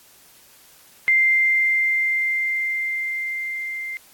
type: tone with level ramp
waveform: sine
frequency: 2093 Hz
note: C7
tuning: in tune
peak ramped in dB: -13 to -27 dBFS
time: 1.08-3.97 s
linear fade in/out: 0 ms
effects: white hiss -51 dBFS RMS until 4.13 s + AAC 64 kbps